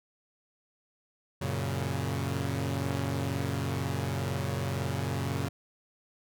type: chord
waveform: sawtooth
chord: F# major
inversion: none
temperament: equal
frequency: 92.5 / 116.54 / 138.59 Hz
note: F#2 / A#2 / C#3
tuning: 0 / 0 / 0 cents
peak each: -30 / -31 / -29 dBFS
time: 1.41-5.49 s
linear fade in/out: 10 ms
effects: none